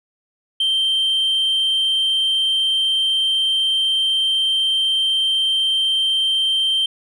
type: tone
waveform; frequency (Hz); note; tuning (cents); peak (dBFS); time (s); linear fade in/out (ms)
sine; 3136; G7; 0; -13; 0.6-6.86; 5
effects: tanh soft clip ceiling -14 dBFS